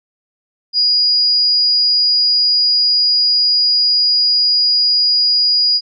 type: tone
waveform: sine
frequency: 4889 Hz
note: D#8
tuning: 31 cents flat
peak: -10 dBFS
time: 0.73-5.81 s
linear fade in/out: 50 ms
effects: none